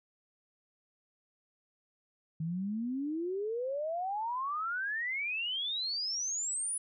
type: exponential sweep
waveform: sine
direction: up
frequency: 155.56 to 10080 Hz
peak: -32 dBFS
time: 2.4-6.78 s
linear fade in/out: 5 ms
effects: none